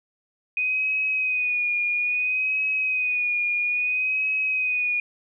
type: tone with vibrato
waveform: sine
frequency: 2489 Hz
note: D#7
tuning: in tune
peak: -21 dBFS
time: 0.57-5 s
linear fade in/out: 2 ms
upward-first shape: sine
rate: 0.6 Hz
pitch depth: 42 cents each way
effects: none